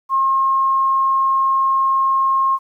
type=tone; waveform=sine; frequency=1073 Hz; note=C6; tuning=43 cents sharp; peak=-13 dBFS; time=0.09-2.59 s; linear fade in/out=50 ms; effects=9-bit